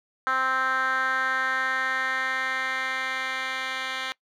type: tone with band-pass filter sweep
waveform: 10% pulse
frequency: 261.6 Hz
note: C4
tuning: in tune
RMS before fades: -27 dBFS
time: 0.27-4.12 s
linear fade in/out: 0 ms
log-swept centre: 1400 to 2600 Hz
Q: 3.5
effects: noise-tail reverb RT60 0.1 s tail -22 dB re dry